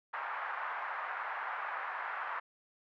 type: band-pass noise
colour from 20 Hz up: pink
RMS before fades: -39 dBFS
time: 0.13-2.4 s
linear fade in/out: 10 ms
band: 880 to 1700 Hz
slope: 24 dB/octave
effects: none